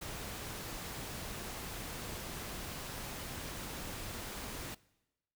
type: noise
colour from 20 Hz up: pink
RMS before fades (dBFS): -43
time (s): 0.01-4.75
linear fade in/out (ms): 10
effects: noise-tail reverb RT60 1.0 s tail -22 dB re dry